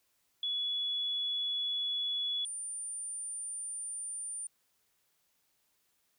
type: tone pair in turn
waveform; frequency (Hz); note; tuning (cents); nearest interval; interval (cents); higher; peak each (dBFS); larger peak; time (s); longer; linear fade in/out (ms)
sine; 3397 / 9182; G#7 / D9; +38 / -40; octave + perfect fourth; 1722; second; -31 / -37; first; 0.43-2.45 / 2.45-4.47; neither; 2
effects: white hiss -75 dBFS RMS until 6.18 s